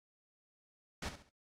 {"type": "noise with echo", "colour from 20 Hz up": "pink", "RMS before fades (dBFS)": -40, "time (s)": [1.02, 1.09], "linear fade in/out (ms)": 5, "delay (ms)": 68, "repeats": 3, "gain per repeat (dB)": -10, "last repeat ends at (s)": 1.294, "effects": ["low-pass 7000 Hz 12 dB/octave", "AAC 48 kbps"]}